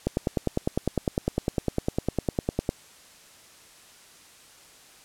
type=click train; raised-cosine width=2 ms; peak=-10 dBFS; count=27; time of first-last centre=0.07-2.691 s; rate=9.92 Hz; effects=white hiss -52 dBFS RMS until 5.04 s + low-pass 10000 Hz 12 dB/octave